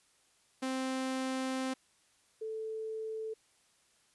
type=tone pair in turn; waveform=sawtooth / sine; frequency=261.6 / 440 Hz; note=C4 / A4; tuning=0 / 0 cents; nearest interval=major sixth; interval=900 cents; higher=second; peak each=-29 / -36 dBFS; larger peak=first; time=0.62-1.74 / 2.41-3.34 s; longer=first; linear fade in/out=10 ms; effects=white hiss -69 dBFS RMS until 4.14 s + resampled to 24000 Hz